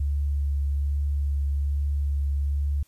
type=tone with vibrato; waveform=sine; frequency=71 Hz; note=C#2; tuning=42 cents sharp; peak=-22 dBFS; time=0-2.83 s; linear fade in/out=5 ms; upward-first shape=triangle; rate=1.2 Hz; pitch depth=17 cents each way; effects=white hiss -63 dBFS RMS until 2.87 s + resampled to 32000 Hz